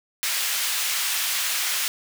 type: high-pass noise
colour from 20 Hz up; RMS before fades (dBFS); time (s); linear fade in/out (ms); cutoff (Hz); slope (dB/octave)
pink; -25; 0.23-1.88; 0; 2000; 12
effects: none